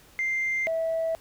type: tone pair in turn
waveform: sine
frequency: 2093 / 652.8 Hz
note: C7 / E5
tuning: 0 / -17 cents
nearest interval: octave + minor sixth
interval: 2017 cents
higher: first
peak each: -23 dBFS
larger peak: neither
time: 0.19-0.67 / 0.67-1.15 s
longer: neither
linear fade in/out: 0 ms
effects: tanh soft clip ceiling -21 dBFS + pink hiss -55 dBFS RMS until 1.2 s